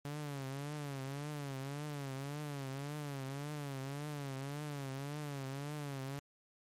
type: tone with vibrato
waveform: sawtooth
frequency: 141.5 Hz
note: C#3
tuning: 36 cents sharp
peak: -36 dBFS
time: 0.05-6.19 s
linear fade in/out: 0 ms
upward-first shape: triangle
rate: 1.8 Hz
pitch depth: 120 cents each way
effects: MP3 64 kbps